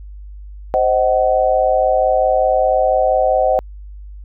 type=chord; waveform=sine; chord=C diminished; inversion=none; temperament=just; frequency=523.3 / 627.9 / 753.5 Hz; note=C5 / Eb5 / Gb5; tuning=0 / +16 / +31 cents; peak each=-16 dBFS; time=0.74-3.59 s; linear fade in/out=0 ms; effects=added 50 Hz sine -31 dBFS peak until 4.24 s

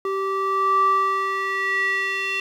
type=tone with band-pass filter sweep; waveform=square; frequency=388.3 Hz; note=G4; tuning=16 cents flat; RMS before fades=-22 dBFS; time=0.05-2.4 s; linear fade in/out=2 ms; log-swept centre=780 to 2600 Hz; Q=4.9; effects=9-bit

